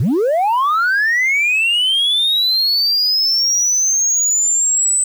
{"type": "linear sweep", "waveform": "sine", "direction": "up", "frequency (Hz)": [93, 8080], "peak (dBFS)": -10, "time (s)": [0, 5.04], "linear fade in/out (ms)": 5, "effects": ["tanh soft clip ceiling -11 dBFS", "7-bit"]}